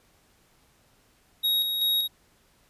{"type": "tone with tremolo", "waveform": "square", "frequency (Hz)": 3780, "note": "A#7", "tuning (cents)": 23, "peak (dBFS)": -22, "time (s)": [1.43, 2.08], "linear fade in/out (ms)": 20, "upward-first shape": "square", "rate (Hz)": 2.6, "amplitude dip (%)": 40, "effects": ["pink hiss -63 dBFS RMS until 2.69 s", "resampled to 32000 Hz"]}